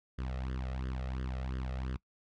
sawtooth tone with flanger, 64.4 Hz, C2, 27 cents flat, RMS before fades -37 dBFS, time 0.18-1.97 s, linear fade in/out 10 ms, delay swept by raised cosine 0.61 to 1.6 ms, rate 2.9 Hz, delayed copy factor +0.8, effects noise-tail reverb RT60 0.1 s tail -22 dB re dry + low-pass 4000 Hz 12 dB/octave

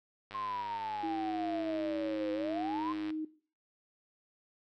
click train, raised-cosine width 0.3 ms, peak -30 dBFS, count 286, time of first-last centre 0.31-3.104 s, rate 102 Hz
sine exponential two-way sweep, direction down then up, 1069 to 509 to 1069 Hz, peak -35 dBFS, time 0.34-2.93 s, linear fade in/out 10 ms, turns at 2.32 s
sine tone with pitch glide, 323.7 to 312.1 Hz, E4 to D#4, -31 to +5 cents, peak -34 dBFS, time 1.03-3.25 s, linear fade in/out 5 ms, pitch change -64 cents, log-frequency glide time 1.17-3 s
effects noise-tail reverb RT60 0.4 s tail -17 dB re dry

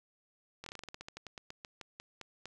slowing click train, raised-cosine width 0.2 ms, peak -27 dBFS, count 20, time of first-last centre 0.64-2.456 s, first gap 23 ms, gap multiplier 1.14, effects none

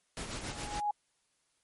pink noise with tremolo, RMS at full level -38 dBFS, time 0.17-0.8 s, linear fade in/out 0 ms, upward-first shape sine, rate 7.2 Hz, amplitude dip 50%
sine tone with exponential growth, 830.6 Hz, G#5, in tune, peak -26 dBFS, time 0.35-0.91 s, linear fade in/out 5 ms, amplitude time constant 120 ms
effects white hiss -75 dBFS RMS until 1.63 s + MP3 48 kbps

